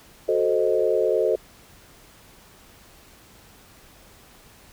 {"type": "chord", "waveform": "sine", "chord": "F# diminished seventh", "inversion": "none", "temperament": "equal", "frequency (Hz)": [370, 440, 523.3, 622.3], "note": ["F#4", "A4", "C5", "Eb5"], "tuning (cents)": [0, 0, 0, 0], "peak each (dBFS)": [-25, -22, -24, -25], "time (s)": [0.28, 1.36], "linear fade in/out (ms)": 10, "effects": ["pink hiss -51 dBFS RMS until 4.72 s"]}